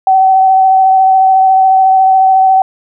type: tone with vibrato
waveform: sine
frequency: 762 Hz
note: G5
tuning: 49 cents flat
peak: -4 dBFS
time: 0.07-2.62 s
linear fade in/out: 2 ms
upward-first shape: sine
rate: 14 Hz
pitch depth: 15 cents each way
effects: none